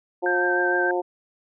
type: harmonic tone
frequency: 178.6 Hz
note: F3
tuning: 39 cents sharp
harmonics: 2 / 3 / 4 / 5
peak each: -24 / -28 / -28 / -31 dBFS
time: 0.22-1.02 s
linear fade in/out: 20 ms
type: tone with vibrato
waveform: sine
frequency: 1568 Hz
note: G6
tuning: in tune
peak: -22 dBFS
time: 0.26-0.91 s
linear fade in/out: 2 ms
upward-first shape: triangle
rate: 6.5 Hz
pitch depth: 27 cents each way
effects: none

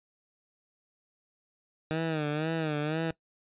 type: tone with vibrato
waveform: 15% pulse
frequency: 155.56 Hz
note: D#3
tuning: in tune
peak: -22 dBFS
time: 1.91-3.11 s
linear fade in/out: 0 ms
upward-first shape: sine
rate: 2 Hz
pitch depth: 92 cents each way
effects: noise-tail reverb RT60 0.1 s tail -20 dB re dry + resampled to 8000 Hz

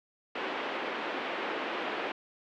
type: band-pass noise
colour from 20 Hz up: pink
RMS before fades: -35 dBFS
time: 0.35-2.12 s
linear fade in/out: 5 ms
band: 300 to 3000 Hz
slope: 24 dB/octave
effects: none

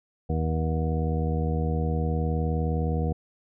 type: harmonic tone with a mistuned harmonic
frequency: 79.5 Hz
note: D#2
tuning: 38 cents sharp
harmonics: 1 / 2 / 3 / 4 / 5 / 6 / 8 / 9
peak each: -26 / -28 / -34 / -38 / -42 / -33 / -46 / -37 dBFS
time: 0.29-3.13 s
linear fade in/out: 10 ms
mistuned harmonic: 9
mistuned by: +27 cents
effects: none

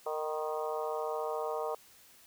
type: harmonic tone with a mistuned harmonic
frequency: 154.3 Hz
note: D#3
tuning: 14 cents flat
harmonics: 3 / 4 / 5 / 6 / 7 / 8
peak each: -36 / -38 / -40 / -42 / -43 / -44 dBFS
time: 0.06-1.75 s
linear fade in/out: 5 ms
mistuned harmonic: 6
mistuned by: +48 cents
effects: white hiss -59 dBFS RMS until 2.26 s

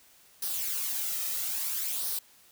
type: noise with flanger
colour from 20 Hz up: blue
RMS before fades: -32 dBFS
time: 0.42-2.19 s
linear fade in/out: 5 ms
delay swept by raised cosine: 0.2 to 1.6 ms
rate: 0.6 Hz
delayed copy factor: +0.5
effects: white hiss -59 dBFS RMS until 2.51 s

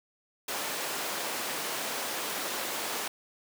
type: high-pass noise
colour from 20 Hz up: pink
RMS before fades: -34 dBFS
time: 0.48-3.08 s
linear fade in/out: 5 ms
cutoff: 420 Hz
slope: 12 dB/octave
effects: none

